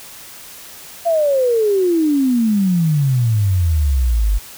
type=exponential sweep; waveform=sine; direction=down; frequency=691 to 47.06 Hz; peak=-12 dBFS; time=1.05-4.39 s; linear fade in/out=20 ms; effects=white hiss -37 dBFS RMS until 4.57 s